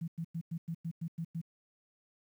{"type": "tone bursts", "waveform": "sine", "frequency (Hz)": 165.6, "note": "E3", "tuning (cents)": 8, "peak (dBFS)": -34, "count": 9, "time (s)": [0.01, 1.415], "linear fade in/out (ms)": 10, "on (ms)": 69, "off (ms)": 98, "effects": ["11-bit"]}